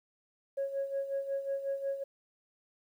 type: tone with tremolo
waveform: sine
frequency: 550 Hz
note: C#5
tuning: 14 cents flat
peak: -28 dBFS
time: 0.57-2.04 s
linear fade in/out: 10 ms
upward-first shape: sine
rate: 5.5 Hz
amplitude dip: 70%
effects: tanh soft clip ceiling -27 dBFS + 11-bit